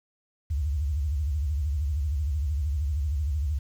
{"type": "tone with vibrato", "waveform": "sine", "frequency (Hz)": 73, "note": "D2", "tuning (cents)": -10, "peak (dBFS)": -24, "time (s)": [0.5, 3.59], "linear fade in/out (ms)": 10, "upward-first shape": "sine", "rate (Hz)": 13, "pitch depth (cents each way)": 200, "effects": ["9-bit"]}